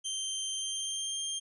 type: tone with pitch glide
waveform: 20% pulse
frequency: 3136 to 3189 Hz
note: G7 to G7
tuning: 0 to +29 cents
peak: -27 dBFS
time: 0.04-1.4 s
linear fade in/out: 20 ms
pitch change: +29 cents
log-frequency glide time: 0.51-1.2 s
effects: resampled to 24000 Hz